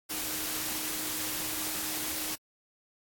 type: tone in noise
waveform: sine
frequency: 311.1 Hz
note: D#4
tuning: in tune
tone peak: -45 dBFS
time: 0.09-2.36 s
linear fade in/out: 20 ms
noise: white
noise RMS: -34 dBFS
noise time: 0.09-2.36 s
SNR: -14 dB
effects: AAC 64 kbps